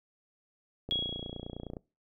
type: click train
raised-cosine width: 2 ms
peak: -26 dBFS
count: 27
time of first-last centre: 0.89-1.768 s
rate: 29.6 Hz
type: tone with exponential decay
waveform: sine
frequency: 3318 Hz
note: G#7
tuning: 2 cents flat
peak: -26 dBFS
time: 0.91-1.7 s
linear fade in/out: 0 ms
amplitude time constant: 170 ms
effects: noise-tail reverb RT60 0.3 s tail -23 dB re dry